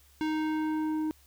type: tone with low-pass filter sweep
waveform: square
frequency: 311.1 Hz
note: D#4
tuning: in tune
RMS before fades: -30 dBFS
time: 0.21-1.11 s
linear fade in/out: 0 ms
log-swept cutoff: 4100 to 630 Hz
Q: 0.75
effects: added 69 Hz sine -60 dBFS peak until 1.26 s + white hiss -62 dBFS RMS until 1.26 s